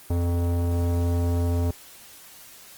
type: tone with low-pass filter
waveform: square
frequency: 86.3 Hz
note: F2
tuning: 20 cents flat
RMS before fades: -23 dBFS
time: 0.1-1.71 s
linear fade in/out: 5 ms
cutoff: 680 Hz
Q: 0.96
effects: white hiss -47 dBFS RMS until 2.77 s + Opus 24 kbps